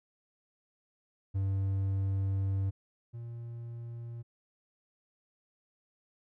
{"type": "tone pair in turn", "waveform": "triangle", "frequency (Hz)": [97.1, 117.42], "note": ["G2", "A#2"], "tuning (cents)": [-16, 13], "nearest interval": "minor third", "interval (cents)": 329, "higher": "second", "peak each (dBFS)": [-26, -37], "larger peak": "first", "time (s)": [[1.34, 2.71], [3.13, 4.23]], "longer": "first", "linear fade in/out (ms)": 20, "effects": []}